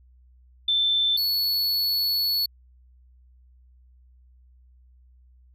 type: tone pair in turn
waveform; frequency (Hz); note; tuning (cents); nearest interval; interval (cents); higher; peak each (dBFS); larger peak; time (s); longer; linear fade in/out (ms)
sine / square; 3542 / 4411; A7 / C#8; +11 / -9; major third; 380; second; -19 / -22; first; 0.68-1.17 / 1.17-2.46; second; 5
effects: added 62 Hz sine -52 dBFS peak until 5.54 s